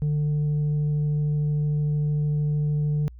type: tone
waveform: sine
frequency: 148.9 Hz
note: D3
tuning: 24 cents sharp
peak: -18 dBFS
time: 0.02-3.08 s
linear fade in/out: 0 ms
effects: tanh soft clip ceiling -20 dBFS + added 60 Hz sine -41 dBFS peak until 3.19 s